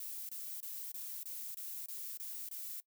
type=noise bursts; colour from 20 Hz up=violet; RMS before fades=-44 dBFS; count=9; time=0-2.802 s; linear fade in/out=2 ms; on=290 ms; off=24 ms; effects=noise-tail reverb RT60 0.1 s tail -21 dB re dry